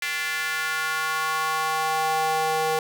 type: tone with high-pass filter sweep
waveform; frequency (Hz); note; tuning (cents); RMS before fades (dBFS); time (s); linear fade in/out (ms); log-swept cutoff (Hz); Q
square; 157.9; D#3; +26; -25; 0.02-2.79; 2; 2000 to 590; 2.7
effects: none